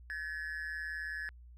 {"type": "tone with amplitude modulation", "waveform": "triangle", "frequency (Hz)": 1708, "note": "G#6", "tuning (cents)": 48, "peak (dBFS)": -31, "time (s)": [0.1, 1.29], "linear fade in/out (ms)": 0, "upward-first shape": "sine", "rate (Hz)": 159, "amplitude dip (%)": 90, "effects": ["tanh soft clip ceiling -28 dBFS", "added 60 Hz sine -51 dBFS peak until 1.57 s"]}